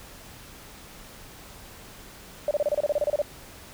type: tone bursts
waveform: sine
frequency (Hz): 590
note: D5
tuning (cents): +8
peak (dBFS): -20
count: 13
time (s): 2.48-3.218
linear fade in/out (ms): 2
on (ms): 30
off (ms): 29
effects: pink hiss -46 dBFS RMS until 3.73 s